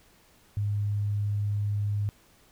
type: tone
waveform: sine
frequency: 102.9 Hz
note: G#2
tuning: 16 cents flat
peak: -25 dBFS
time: 0.57-2.09 s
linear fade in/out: 0 ms
effects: pink hiss -60 dBFS RMS until 2.51 s